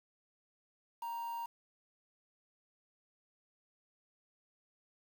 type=tone with quantisation; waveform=triangle; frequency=932.3 Hz; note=A#5; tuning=in tune; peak=-36 dBFS; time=1.02-1.46 s; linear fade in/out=5 ms; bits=9; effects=none